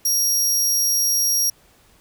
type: tone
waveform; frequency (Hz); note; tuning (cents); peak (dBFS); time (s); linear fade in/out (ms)
25% pulse; 5640; F8; +16; -12; 0.05-1.5; 5
effects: pink hiss -55 dBFS RMS until 2 s